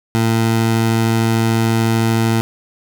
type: tone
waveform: 20% pulse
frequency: 113.3 Hz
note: A#2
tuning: 49 cents flat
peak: -8 dBFS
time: 0.15-2.41 s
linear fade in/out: 0 ms
effects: none